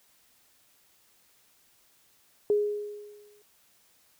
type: tone with exponential decay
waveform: sine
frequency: 415.3 Hz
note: G#4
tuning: in tune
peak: -19 dBFS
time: 2.5-3.42 s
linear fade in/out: 1 ms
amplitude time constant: 200 ms
effects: white hiss -64 dBFS RMS until 4.19 s